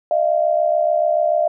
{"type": "tone pair together", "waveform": "sine", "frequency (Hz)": [616.1, 683], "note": ["D#5", "F5"], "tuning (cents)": [-17, -39], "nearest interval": "major second", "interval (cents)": 178, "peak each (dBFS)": -17, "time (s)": [0.11, 1.48], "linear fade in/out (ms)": 2, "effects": []}